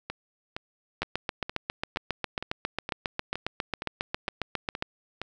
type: two click trains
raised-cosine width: 0.3 ms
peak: -17 / -12 dBFS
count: 12 / 29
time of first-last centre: 0.1-5.216 / 1.02-4.824 s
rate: 2.15 / 7.36 Hz
effects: none